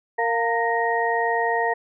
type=tone cluster; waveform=sine; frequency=462.1 / 700 / 914 / 1871 Hz; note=A#4 / F5 / A#5 / A#6; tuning=-15 / +4 / -34 / +6 cents; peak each=-25 dBFS; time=0.18-1.74 s; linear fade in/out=10 ms; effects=none